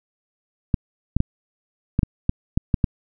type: clicks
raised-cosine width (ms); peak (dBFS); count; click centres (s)
5; -5; 9; 0.742 / 1.166 / 1.204 / 1.991 / 2.032 / 2.294 / 2.575 / 2.742 / 2.842
effects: none